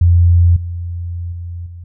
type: tone with level steps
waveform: sine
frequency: 86.5 Hz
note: F2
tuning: 16 cents flat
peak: -6 / -20 / -23 / -29 dBFS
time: 0.01-1.84 s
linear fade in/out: 5 ms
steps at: 0.56 / 1.32 / 1.66 s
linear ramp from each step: 5 ms
effects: none